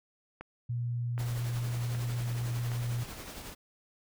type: click train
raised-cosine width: 0.5 ms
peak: -27 dBFS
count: 4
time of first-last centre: 0.41-2.718 s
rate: 1.3 Hz
type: tone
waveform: sine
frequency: 119.9 Hz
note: A#2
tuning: 49 cents sharp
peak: -30 dBFS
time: 0.69-3.04 s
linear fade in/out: 10 ms
type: noise with tremolo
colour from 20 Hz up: pink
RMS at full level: -42 dBFS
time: 1.18-3.55 s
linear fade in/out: 20 ms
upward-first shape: triangle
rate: 11 Hz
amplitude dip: 45%
effects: none